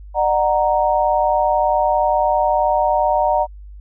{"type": "chord", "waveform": "sine", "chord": "D augmented", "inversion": "none", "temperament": "equal with one note detuned", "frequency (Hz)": [602.1, 740, 932.3], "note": ["D5", "F#5", "A#5"], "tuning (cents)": [43, 0, 0], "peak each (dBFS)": -18, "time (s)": [0.14, 3.47], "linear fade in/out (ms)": 50, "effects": ["added 50 Hz sine -34 dBFS peak until 3.8 s"]}